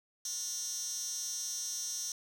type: tone with high-pass filter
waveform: 15% pulse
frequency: 359.2 Hz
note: F4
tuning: 49 cents sharp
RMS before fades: -38 dBFS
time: 0.25-2.12 s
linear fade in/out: 2 ms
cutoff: 5800 Hz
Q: 4.7
effects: none